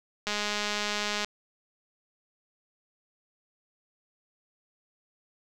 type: click train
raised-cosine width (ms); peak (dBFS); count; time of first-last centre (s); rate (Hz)
0.2; -13; 204; 0.27-1.246; 208
effects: none